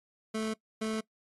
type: tone pair in turn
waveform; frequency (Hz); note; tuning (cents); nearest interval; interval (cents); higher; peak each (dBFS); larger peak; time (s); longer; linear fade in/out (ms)
25% pulse; 219.3 / 219.3; A3 / A3; -6 / -6; unison; 0; neither; -27; neither; 0.34-0.54 / 0.81-1.01; neither; 10
effects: noise-tail reverb RT60 0.1 s tail -22 dB re dry + AAC 32 kbps